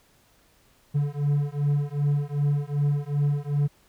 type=beating tone pair; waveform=triangle; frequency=143.3 / 145.9 Hz; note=D3 / D3; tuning=-42 / -11 cents; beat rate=2.6 Hz; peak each=-23 dBFS; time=0.94-3.68 s; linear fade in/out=20 ms; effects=pink hiss -61 dBFS RMS until 3.88 s